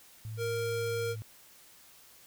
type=tone with pitch glide; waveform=sine; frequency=110 to 108.86 Hz; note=A2 to A2; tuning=0 to -18 cents; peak=-37 dBFS; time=0.25-1.22 s; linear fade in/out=0 ms; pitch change=-18 cents; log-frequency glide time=0.75-1.02 s
type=tone; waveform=square; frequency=466.2 Hz; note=A#4; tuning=in tune; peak=-32 dBFS; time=0.37-1.16 s; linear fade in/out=50 ms
effects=white hiss -57 dBFS RMS until 2.26 s